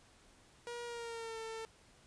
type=tone with pitch glide; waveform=sawtooth; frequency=477.1 to 447.7 Hz; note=A#4 to A4; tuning=+40 to +30 cents; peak=-38 dBFS; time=0.67-1.65 s; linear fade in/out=0 ms; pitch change=-110 cents; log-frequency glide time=0.85-1.38 s; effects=pink hiss -64 dBFS RMS until 2.06 s + resampled to 22050 Hz